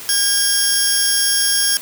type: tone pair together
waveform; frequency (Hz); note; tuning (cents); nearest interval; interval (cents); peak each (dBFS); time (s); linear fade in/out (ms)
10% pulse; 1625 / 5478; G#6 / F8; -38 / -34; octave + major sixth; 2104; -10; 0.09-1.77; 0
effects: white hiss -33 dBFS RMS until 1.81 s + high-pass 80 Hz 12 dB/octave